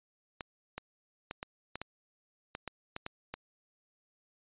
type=clicks; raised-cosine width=0.3 ms; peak=-22 dBFS; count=11; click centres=0.408 / 0.78 / 1.311 / 1.429 / 1.756 / 1.816 / 2.551 / 2.677 / 2.964 / 3.064 / 3.34 s; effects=resampled to 8000 Hz